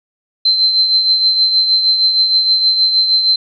sine tone with tremolo, 4096 Hz, C8, 38 cents flat, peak -7 dBFS, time 0.45-3.36 s, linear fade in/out 5 ms, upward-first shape triangle, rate 6.4 Hz, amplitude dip 55%, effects none

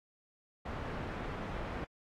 pink low-pass noise, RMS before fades -40 dBFS, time 0.65-1.85 s, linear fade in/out 10 ms, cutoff 1700 Hz, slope 12 dB/octave, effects AAC 48 kbps

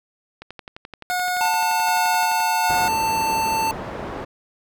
click train, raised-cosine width 0.3 ms, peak -20 dBFS, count 24, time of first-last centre 0.42-2.403 s, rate 11.6 Hz
25% pulse tone with tremolo, 725 Hz, F#5, 35 cents flat, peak -17 dBFS, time 1.1-2.88 s, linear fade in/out 0 ms, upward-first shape square, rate 1.3 Hz, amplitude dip 30%
square tone, 890 Hz, A5, 20 cents sharp, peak -20 dBFS, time 1.41-3.71 s, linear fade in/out 0 ms
white low-pass noise, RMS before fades -31 dBFS, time 2.69-4.25 s, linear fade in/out 10 ms, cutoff 830 Hz, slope 12 dB/octave
effects none

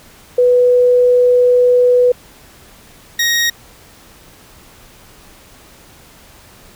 sine / 20% pulse tone pair in turn, 493.9 / 1877.1 Hz, B4 / A#6, 0 / +12 cents, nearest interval octave + major seventh, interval 2312 cents, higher second, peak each -7 dBFS, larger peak neither, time 0.38-2.12 / 3.19-3.5 s, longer first, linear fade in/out 5 ms, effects pink hiss -43 dBFS RMS until 6.75 s

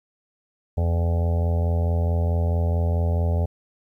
harmonic tone, 84.6 Hz, E2, 45 cents sharp, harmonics 1 / 2 / 3 / 5 / 6 / 7 / 8 / 9 / 10, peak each -19 / -31 / -37 / -35 / -37 / -34 / -42 / -39 / -44 dBFS, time 0.77-3.46 s, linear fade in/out 10 ms, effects 10-bit

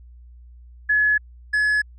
sine / triangle tone pair in turn, 1700 / 1700 Hz, G#6 / G#6, +40 / +40 cents, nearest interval unison, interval 0 cents, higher neither, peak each -15 dBFS, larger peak neither, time 0.89-1.18 / 1.53-1.82 s, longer neither, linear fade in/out 10 ms, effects added 60 Hz sine -42 dBFS peak until 1.98 s + resampled to 22050 Hz

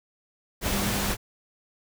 sine tone in noise, 200.7 Hz, G3, 41 cents sharp, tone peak -31 dBFS, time 0.69-1.15 s, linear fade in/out 50 ms, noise pink, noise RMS -27 dBFS, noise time 0.61-1.17 s, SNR -7 dB, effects none

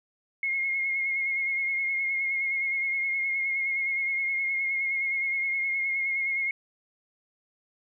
sine tone with vibrato, 2154 Hz, C7, 50 cents sharp, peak -25 dBFS, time 0.43-6.51 s, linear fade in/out 2 ms, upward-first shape sine, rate 9.6 Hz, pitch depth 29 cents each way, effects none

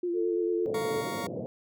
sine tone with vibrato, 349.2 Hz, F4, in tune, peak -27 dBFS, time 0.03-0.66 s, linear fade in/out 5 ms, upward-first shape sine, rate 9 Hz, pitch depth 38 cents each way
sine tone with pitch glide, 445.3 to 440.9 Hz, A4 to A4, +21 to +4 cents, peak -29 dBFS, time 0.13-1.05 s, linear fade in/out 50 ms, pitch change -17 cents, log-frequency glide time 0.24-0.38 s
white band-pass noise, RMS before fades -36 dBFS, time 0.66-1.46 s, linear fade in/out 0 ms, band 100 to 610 Hz, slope 48 dB/octave
sawtooth chord, Bb minor, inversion second, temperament just, 699.2 / 932.3 / 1118.8 Hz, F5 / Bb5 / Db6, +2 / 0 / +16 cents, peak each -35 dBFS, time 0.74-1.27 s, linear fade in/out 5 ms
effects none

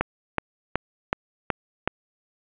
click train, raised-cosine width 0.5 ms, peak -6 dBFS, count 6, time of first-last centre 0.01-1.876 s, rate 2.68 Hz, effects resampled to 8000 Hz + 7-bit

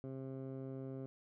15% pulse tone with low-pass filter, 133.1 Hz, C3, 30 cents sharp, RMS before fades -45 dBFS, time 0.04-1.06 s, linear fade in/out 0 ms, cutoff 580 Hz, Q 0.76, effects none

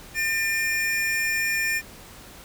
square tone pair together, 1800.9 / 2408 Hz, A6 / D7, +40 / +43 cents, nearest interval perfect fourth, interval 503 cents, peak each -26 dBFS, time 0.14-1.82 s, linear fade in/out 50 ms, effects pink hiss -45 dBFS RMS until 2.44 s

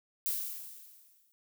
violet noise with exponential decay, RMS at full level -31 dBFS, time 0.26-1.32 s, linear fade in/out 0 ms, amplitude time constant 230 ms, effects none

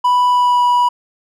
triangle tone with pitch glide, 987.8 to 977 Hz, B5 to B5, 0 to -19 cents, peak -8 dBFS, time 0.04-0.89 s, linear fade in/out 10 ms, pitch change -19 cents, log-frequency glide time 0.29-0.64 s, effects none

